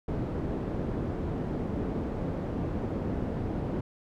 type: low-pass noise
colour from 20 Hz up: white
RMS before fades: -32 dBFS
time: 0.08-3.81 s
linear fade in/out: 5 ms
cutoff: 320 Hz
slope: 12 dB/octave
effects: none